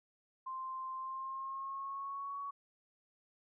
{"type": "tone with pitch glide", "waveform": "sine", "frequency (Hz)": [1046.5, 1121.6], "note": ["C6", "C#6"], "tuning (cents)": [0, 20], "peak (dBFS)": -39, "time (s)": [0.46, 2.51], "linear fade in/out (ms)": 10, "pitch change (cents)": 120, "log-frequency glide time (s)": [0.95, 2.38], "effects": []}